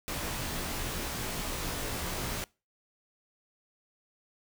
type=noise with comb filter; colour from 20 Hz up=pink; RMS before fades=-35 dBFS; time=0.08-2.44 s; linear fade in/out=0 ms; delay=20 ms; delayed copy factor=-0.95; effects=noise-tail reverb RT60 0.3 s tail -24 dB re dry